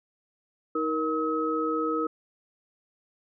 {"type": "tone cluster", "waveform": "sine", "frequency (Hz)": [314.9, 470.2, 1280], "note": ["D#4", "A#4", "D#6"], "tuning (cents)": [21, 15, 49], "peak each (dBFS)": -29, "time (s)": [0.75, 2.07], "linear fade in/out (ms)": 5, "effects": []}